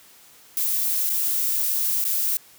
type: noise with dropouts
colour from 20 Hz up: violet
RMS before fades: -23 dBFS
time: 0.57-2.37 s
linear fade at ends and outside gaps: 1 ms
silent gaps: 1.095-1.1 / 2.042-2.051 s
effects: white hiss -51 dBFS RMS until 2.58 s + high-pass 60 Hz 12 dB/octave